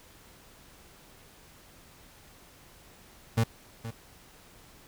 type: tone with echo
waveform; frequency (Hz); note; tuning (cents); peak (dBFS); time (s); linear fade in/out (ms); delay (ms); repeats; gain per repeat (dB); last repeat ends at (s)
35% pulse; 113.9; A#2; -40; -20; 3.37-3.44; 10; 470; 1; -13; 3.91
effects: pink hiss -55 dBFS RMS until 4.87 s